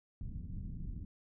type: low-pass noise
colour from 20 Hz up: pink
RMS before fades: -42 dBFS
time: 0.21-1.05 s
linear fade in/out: 2 ms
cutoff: 200 Hz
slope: 24 dB/octave
effects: none